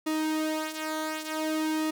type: tone with flanger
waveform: sawtooth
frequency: 312.3 Hz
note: D#4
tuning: 7 cents sharp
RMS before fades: -30 dBFS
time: 0.06-1.91 s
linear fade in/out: 10 ms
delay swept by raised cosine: 1.3 to 3.6 ms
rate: 0.54 Hz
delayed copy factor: -0.65
effects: none